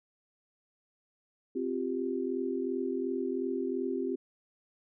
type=chord; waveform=sine; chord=C suspended fourth; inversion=none; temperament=equal; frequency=261.6 / 349.2 / 392 Hz; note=C4 / F4 / G4; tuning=0 / 0 / 0 cents; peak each=-34 / -35 / -34 dBFS; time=1.55-4.16 s; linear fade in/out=10 ms; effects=none